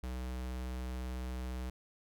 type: tone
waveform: square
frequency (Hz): 63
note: B1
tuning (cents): +35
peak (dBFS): -38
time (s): 0.03-1.7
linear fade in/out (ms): 5
effects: none